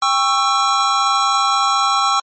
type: chord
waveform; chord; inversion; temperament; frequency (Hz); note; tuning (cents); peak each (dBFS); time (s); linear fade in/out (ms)
square; C# diminished; second; just; 798.3 / 1108.7 / 1330.5; G5 / C#6 / E6; +31 / 0 / +16; -21 / -18 / -18; 0.02-2.2; 5
effects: MP3 32 kbps